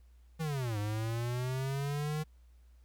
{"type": "linear two-way sweep", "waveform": "square", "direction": "down then up", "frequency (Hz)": [164.81, 102.4, 155.4], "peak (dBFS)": -33, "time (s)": [0.39, 2.24], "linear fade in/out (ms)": 20, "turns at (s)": 0.78, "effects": ["added 60 Hz sine -56 dBFS peak until 2.84 s", "pink hiss -75 dBFS RMS until 2.84 s"]}